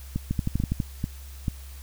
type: two click trains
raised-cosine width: 5 ms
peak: -13 / -12 dBFS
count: 4 / 7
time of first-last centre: 0.16-1.482 / 0.31-0.802 s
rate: 2.27 / 12.2 Hz
effects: added 67 Hz sine -39 dBFS peak until 1.82 s + white hiss -50 dBFS RMS until 1.82 s